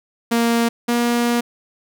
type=tone pair in turn; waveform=sawtooth; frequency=233.1 / 238.3 Hz; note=A#3 / A#3; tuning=0 / +38 cents; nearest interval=unison; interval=38 cents; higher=second; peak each=-11 / -12 dBFS; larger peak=first; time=0.31-0.69 / 0.88-1.41 s; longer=second; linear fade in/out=10 ms; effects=none